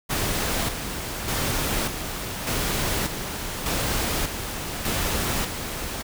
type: noise with tremolo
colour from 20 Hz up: pink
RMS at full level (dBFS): -25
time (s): 0.09-6.03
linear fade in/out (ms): 20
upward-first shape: square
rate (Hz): 0.84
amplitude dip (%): 50
effects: none